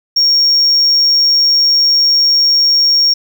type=tone; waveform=sine; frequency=5550 Hz; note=F8; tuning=12 cents flat; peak=-5 dBFS; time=0.16-3.14 s; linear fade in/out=10 ms; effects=tanh soft clip ceiling -6 dBFS + 7-bit